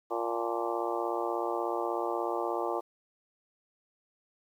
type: harmonic tone with a mistuned harmonic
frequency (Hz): 116.54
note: A#2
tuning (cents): 0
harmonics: 3 / 4 / 5 / 6 / 7 / 8 / 9 / 10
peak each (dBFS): -35 / -36 / -37 / -38 / -38 / -39 / -40 / -40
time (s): 0.1-2.81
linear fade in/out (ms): 20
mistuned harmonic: 8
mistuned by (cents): -76
effects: 10-bit